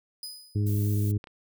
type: tone with exponential decay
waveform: sawtooth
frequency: 4986 Hz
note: D#8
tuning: 3 cents sharp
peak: -31 dBFS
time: 0.23-0.79 s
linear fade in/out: 2 ms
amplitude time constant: 120 ms
type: harmonic tone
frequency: 103.5 Hz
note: G#2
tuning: 5 cents flat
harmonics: 1 / 2 / 3 / 4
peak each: -23 / -34 / -35 / -40 dBFS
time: 0.55-1.18 s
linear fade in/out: 10 ms
type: noise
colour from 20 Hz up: violet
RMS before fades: -41 dBFS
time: 0.66-1.12 s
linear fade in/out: 10 ms
type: clicks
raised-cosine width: 0.3 ms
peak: -26 / -31 dBFS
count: 2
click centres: 1.241 / 1.272 s
effects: none